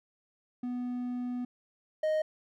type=tone pair in turn; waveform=triangle; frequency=246.7 / 621.6 Hz; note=B3 / D#5; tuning=-2 / -2 cents; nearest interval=octave + major third; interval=1600 cents; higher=second; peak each=-30 / -24 dBFS; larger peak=second; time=0.63-1.45 / 2.03-2.22 s; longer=first; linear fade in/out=5 ms; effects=none